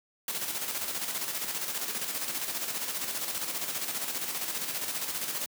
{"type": "noise with tremolo", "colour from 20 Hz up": "white", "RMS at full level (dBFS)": -32, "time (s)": [0.28, 5.46], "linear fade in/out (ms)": 2, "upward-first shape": "square", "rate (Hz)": 15, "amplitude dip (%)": 45, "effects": ["high-pass 150 Hz 12 dB/octave"]}